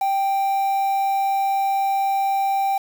triangle tone with quantisation, 784 Hz, G5, in tune, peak -16 dBFS, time 0.01-2.78 s, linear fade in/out 5 ms, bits 6, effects none

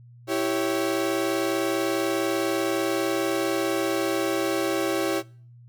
35% pulse chord, C# diminished, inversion first, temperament equal with one note detuned, 329.6 / 389.7 / 554.4 Hz, E4 / G4 / C#5, 0 / -10 / 0 cents, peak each -25 / -26 / -27 dBFS, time 0.27-5.23 s, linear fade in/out 50 ms, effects noise-tail reverb RT60 0.5 s tail -24 dB re dry + added 120 Hz sine -46 dBFS peak until 5.68 s

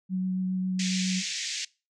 sine tone with vibrato, 185.8 Hz, F#3, 7 cents sharp, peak -25 dBFS, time 0.09-1.23 s, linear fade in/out 50 ms, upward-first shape triangle, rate 7.3 Hz, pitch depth 10 cents each way
white band-pass noise, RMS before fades -33 dBFS, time 0.79-1.65 s, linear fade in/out 5 ms, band 1900 to 7100 Hz, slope 48 dB/octave
effects noise-tail reverb RT60 0.3 s tail -23 dB re dry

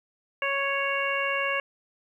harmonic tone, 554.4 Hz, C#5, in tune, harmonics 1 / 2 / 3 / 4 / 5, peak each -31 / -31 / -31 / -31 / -31 dBFS, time 0.42-1.6 s, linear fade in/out 2 ms, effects 10-bit

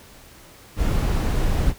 brown noise, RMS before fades -20 dBFS, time 0.76-1.74 s, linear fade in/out 50 ms, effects pink hiss -47 dBFS RMS until 1.78 s

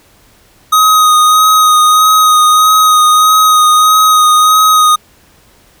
square tone with vibrato, 1252 Hz, D#6, 10 cents sharp, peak -5 dBFS, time 0.72-4.96 s, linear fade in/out 10 ms, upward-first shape sine, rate 1.6 Hz, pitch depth 19 cents each way, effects pink hiss -46 dBFS RMS until 5.8 s

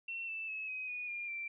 sine tone with pitch steps, 2710 / 2647 / 2585 / 2524 / 2465 / 2407 / 2351 Hz, E7 / E7 / E7 / D#7 / D#7 / D7 / D7, +47 / +7 / -34 / +24 / -17 / +42 / +1 cents, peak -38 dBFS, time 0.08-1.48 s, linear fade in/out 5 ms, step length 200 ms, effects none

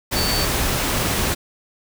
sine tone in noise, 4530 Hz, C#8, 37 cents sharp, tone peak -23 dBFS, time 0.15-0.46 s, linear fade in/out 20 ms, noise pink, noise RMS -21 dBFS, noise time 0.11-1.35 s, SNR -5 dB, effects none

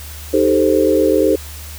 sine chord, A half-diminished seventh, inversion second, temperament equal, 311.1 / 392 / 440 / 523.3 Hz, Eb4 / G4 / A4 / C5, 0 / 0 / 0 / 0 cents, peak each -16 dBFS, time 0.33-1.36 s, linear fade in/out 10 ms, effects added 75 Hz sine -31 dBFS peak until 1.78 s + white hiss -35 dBFS RMS until 1.78 s

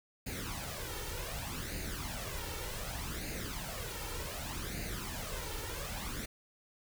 pink noise with flanger, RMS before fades -40 dBFS, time 0.26-6.26 s, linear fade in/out 10 ms, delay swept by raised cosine 0.44 to 2.24 ms, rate 0.66 Hz, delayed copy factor +0.65, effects none

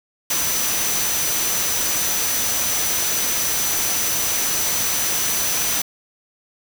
sine tone in noise, 5990 Hz, F#8, 20 cents sharp, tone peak -24 dBFS, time 0.3-5.82 s, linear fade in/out 5 ms, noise white, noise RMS -22 dBFS, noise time 0.3-5.82 s, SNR -5 dB, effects none

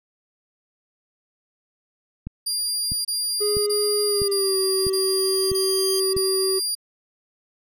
click train, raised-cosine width 5 ms, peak -18 dBFS, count 7, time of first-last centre 2.27-6.166 s, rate 1.54 Hz
25% pulse tone bursts, 4798 Hz, D8, 36 cents sharp, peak -18 dBFS, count 7, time 2.46-6.752 s, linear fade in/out 10 ms, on 590 ms, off 27 ms
triangle tone with pitch glide, 414.4 to 382.2 Hz, G#4 to G4, -4 to -44 cents, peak -19 dBFS, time 3.4-6.6 s, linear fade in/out 20 ms, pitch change -140 cents, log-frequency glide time 4.04-4.57 s
10% pulse tone with exponential growth, 3181 Hz, G7, 25 cents sharp, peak -22 dBFS, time 3.74-6 s, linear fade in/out 5 ms, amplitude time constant 490 ms
effects none

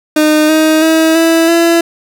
30% pulse tone with pitch steps, 306.5 / 313.7 / 321 / 328.5 / 336.2 Hz, D#4 / D#4 / E4 / E4 / E4, -26 / +14 / -46 / -6 / +34 cents, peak -4 dBFS, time 0.16-1.81 s, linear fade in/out 5 ms, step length 330 ms, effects none

